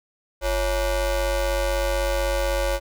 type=ring-modulated tone; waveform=40% pulse; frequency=301 Hz; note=D4; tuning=43 cents sharp; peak=-17 dBFS; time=0.41-2.8 s; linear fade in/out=50 ms; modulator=253 Hz; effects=none